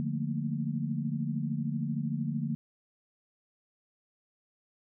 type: chord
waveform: sine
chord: Bb major seventh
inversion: first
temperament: equal with one note detuned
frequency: 146.83 / 175.22 / 220 / 233.1 Hz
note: D3 / F3 / A3 / Bb3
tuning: 0 / +6 / 0 / 0 cents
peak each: -33 / -37 / -36 / -35 dBFS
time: 0-2.55 s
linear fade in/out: 0 ms
effects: none